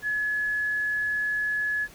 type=tone; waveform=sine; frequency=1700 Hz; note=G#6; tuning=40 cents sharp; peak=-24 dBFS; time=0.02-1.88 s; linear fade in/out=50 ms; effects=pink hiss -50 dBFS RMS until 1.94 s